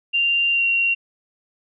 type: tone with pitch glide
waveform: sine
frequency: 2782 to 2752 Hz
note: F7 to F7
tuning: -7 to -26 cents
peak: -16 dBFS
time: 0.13-0.95 s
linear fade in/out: 20 ms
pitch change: -19 cents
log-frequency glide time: 0.51-0.63 s
effects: none